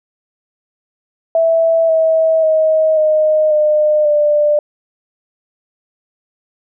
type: tone with pitch steps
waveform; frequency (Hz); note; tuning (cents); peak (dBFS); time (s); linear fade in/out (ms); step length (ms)
sine; 657 / 643.9 / 631 / 618.3 / 606 / 593.8; E5 / E5 / D#5 / D#5 / D#5 / D5; -6 / -41 / +24 / -11 / -46 / +19; -9; 1.35-4.59; 2; 540
effects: none